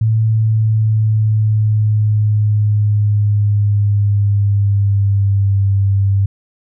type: tone with pitch glide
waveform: sine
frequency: 110.7 to 98.62 Hz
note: A2 to G2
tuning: +11 to +11 cents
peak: -10 dBFS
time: 0.01-6.26 s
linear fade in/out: 5 ms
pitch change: -200 cents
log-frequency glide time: 0.21-5.65 s
effects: none